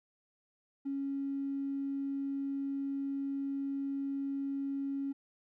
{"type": "tone", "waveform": "triangle", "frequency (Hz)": 276.3, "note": "C#4", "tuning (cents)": -6, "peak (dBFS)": -29, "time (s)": [0.85, 5.13], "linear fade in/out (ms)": 20, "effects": ["tanh soft clip ceiling -31 dBFS"]}